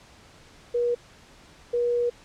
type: tone bursts at uneven times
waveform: sine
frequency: 480.5 Hz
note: B4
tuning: 48 cents flat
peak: -21 dBFS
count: 2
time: 0.74-0.95 / 1.73-2.1 s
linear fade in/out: 10 ms
effects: pink hiss -52 dBFS RMS until 2.24 s + low-pass 7000 Hz 12 dB/octave